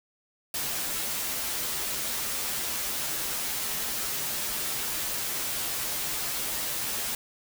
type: noise with comb filter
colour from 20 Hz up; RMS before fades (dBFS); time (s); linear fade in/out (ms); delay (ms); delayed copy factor
white; -31; 0.54-7.15; 2; 11; -0.6
effects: none